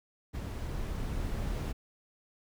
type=noise with level ramp; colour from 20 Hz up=brown; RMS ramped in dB=-37 to -33 dBFS; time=0.33-1.73 s; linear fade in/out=20 ms; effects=none